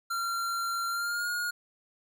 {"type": "tone with pitch glide", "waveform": "square", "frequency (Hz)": [1374, 1434], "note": ["F6", "F6"], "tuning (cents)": [-29, 45], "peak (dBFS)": -30, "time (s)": [0.1, 1.51], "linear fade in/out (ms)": 10, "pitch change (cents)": 74, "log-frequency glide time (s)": [0.89, 1.28], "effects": []}